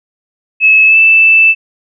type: tone with pitch glide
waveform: sine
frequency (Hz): 2591 to 2642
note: E7 to E7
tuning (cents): -30 to +3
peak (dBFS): -3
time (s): 0.6-1.55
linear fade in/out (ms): 50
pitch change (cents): +33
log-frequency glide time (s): 0.86-0.97
effects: none